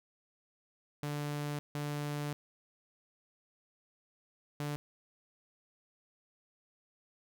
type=tone bursts at uneven times; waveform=sawtooth; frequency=146.7 Hz; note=D3; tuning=2 cents flat; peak=-31 dBFS; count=3; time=1.03-1.59 / 1.75-2.33 / 4.6-4.76 s; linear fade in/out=0 ms; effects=none